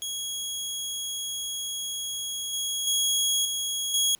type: tone with level steps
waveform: 20% pulse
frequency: 3316 Hz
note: G#7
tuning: 3 cents flat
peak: -25 / -22 / -17 / -22 / -16 dBFS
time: 0.02-4.15 s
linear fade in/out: 0 ms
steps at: 2.53 / 2.87 / 3.45 / 3.94 s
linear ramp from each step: 2 ms
effects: pink hiss -60 dBFS RMS until 4.19 s